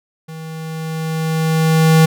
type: tone with level ramp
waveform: square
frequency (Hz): 160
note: D#3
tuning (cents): +49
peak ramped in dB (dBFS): -30 to -7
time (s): 0.28-2.06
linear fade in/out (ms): 10
effects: none